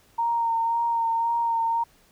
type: tone with vibrato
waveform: sine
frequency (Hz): 924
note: A#5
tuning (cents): -16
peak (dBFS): -21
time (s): 0.18-1.84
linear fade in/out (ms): 10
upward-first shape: sine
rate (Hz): 1.9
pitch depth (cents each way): 21
effects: pink hiss -59 dBFS RMS until 2.11 s